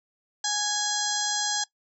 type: harmonic tone with a mistuned harmonic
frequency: 830.6 Hz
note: G#5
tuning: in tune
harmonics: 1 / 2 / 4 / 5 / 6 / 7 / 8 / 9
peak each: -33 / -33 / -33 / -33 / -33 / -33 / -33 / -33 dBFS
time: 0.44-1.64 s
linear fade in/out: 5 ms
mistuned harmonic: 8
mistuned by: -51 cents
effects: noise-tail reverb RT60 0.1 s tail -20 dB re dry